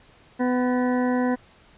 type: harmonic tone with a mistuned harmonic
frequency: 250 Hz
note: B3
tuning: 21 cents sharp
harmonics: 1 / 2 / 3 / 4 / 6 / 7 / 8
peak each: -21 / -27 / -31 / -33 / -37 / -38 / -39 dBFS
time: 0.39-1.36 s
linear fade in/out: 20 ms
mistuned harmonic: 8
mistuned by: -61 cents
effects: pink hiss -54 dBFS RMS until 1.77 s + resampled to 8000 Hz